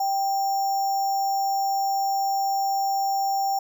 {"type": "tone with sample-and-hold", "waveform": "sine", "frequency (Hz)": 784, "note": "G5", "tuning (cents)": 0, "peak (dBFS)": -21, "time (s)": [0, 3.59], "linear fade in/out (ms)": 5, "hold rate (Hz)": 6300, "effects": []}